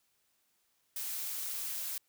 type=noise; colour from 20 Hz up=blue; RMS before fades=-38 dBFS; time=0.96-1.98 s; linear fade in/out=2 ms; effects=white hiss -75 dBFS RMS until 2.08 s